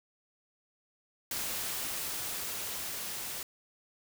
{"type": "noise with level ramp", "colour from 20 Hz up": "white", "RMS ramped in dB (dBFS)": [-35, -39], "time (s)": [1.31, 3.43], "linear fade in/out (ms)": 2, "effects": []}